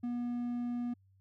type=tone; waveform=triangle; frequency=241.6 Hz; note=B3; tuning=38 cents flat; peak=-31 dBFS; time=0.03-0.94 s; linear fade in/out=10 ms; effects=added 96 Hz sine -63 dBFS peak until 1.2 s